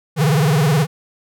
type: tone with vibrato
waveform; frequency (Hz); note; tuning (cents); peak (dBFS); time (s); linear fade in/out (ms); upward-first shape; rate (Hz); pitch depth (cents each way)
square; 150; D3; +37; -13; 0.16-0.87; 50; sine; 19; 190
effects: none